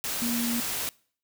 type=tone in noise; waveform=sine; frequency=236.1 Hz; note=A#3; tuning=22 cents sharp; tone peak=-27 dBFS; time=0.22-0.6 s; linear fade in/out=0 ms; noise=white; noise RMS=-31 dBFS; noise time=0.04-0.89 s; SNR=+1 dB; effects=noise-tail reverb RT60 0.5 s tail -24 dB re dry